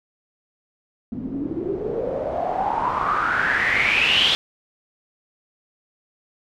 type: noise with low-pass filter sweep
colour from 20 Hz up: white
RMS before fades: -22 dBFS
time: 1.12-4.35 s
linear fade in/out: 0 ms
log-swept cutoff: 230 to 3400 Hz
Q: 8.2
effects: none

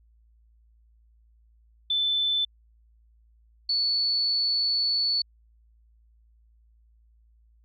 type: tone pair in turn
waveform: sine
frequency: 3520 / 4443 Hz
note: A7 / C#8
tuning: 0 / +3 cents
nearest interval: major third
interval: 403 cents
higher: second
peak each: -22 dBFS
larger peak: neither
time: 1.9-2.45 / 3.69-5.22 s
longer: second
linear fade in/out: 5 ms
effects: added 56 Hz sine -57 dBFS peak until 7.64 s

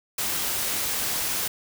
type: noise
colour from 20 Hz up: white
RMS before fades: -27 dBFS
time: 0.18-1.48 s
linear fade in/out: 5 ms
effects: none

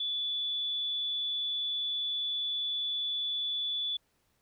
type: tone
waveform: sine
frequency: 3455 Hz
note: A7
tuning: 32 cents flat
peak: -30 dBFS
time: 0-3.97 s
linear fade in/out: 5 ms
effects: pink hiss -73 dBFS RMS until 4.41 s

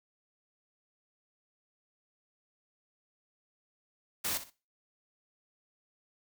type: noise with echo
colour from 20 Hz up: white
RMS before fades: -33 dBFS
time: 4.24-4.38 s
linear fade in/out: 10 ms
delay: 62 ms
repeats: 2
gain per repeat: -12 dB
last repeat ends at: 4.504 s
effects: noise-tail reverb RT60 0.3 s tail -18 dB re dry

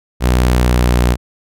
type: tone with pitch glide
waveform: sawtooth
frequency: 61.74 to 60.64 Hz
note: B1 to B1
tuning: 0 to -31 cents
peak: -6 dBFS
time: 0.2-1.17 s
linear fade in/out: 50 ms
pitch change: -31 cents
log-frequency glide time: 0.45-1.01 s
effects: none

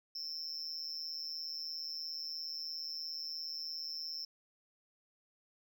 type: tone with amplitude modulation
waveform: triangle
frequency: 5330 Hz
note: E8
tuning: 18 cents sharp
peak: -34 dBFS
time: 0.15-4.25 s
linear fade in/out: 5 ms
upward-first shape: sine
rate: 157 Hz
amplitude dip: 100%
effects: none

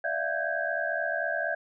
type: tone cluster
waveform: sine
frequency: 587 / 661 / 710 / 1552 / 1636 Hz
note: D5 / E5 / F5 / G6 / G#6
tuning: -1 / +5 / +28 / -18 / -26 cents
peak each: -35 / -32 / -37 / -33 / -32 dBFS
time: 0.04-1.55 s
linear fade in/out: 5 ms
effects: none

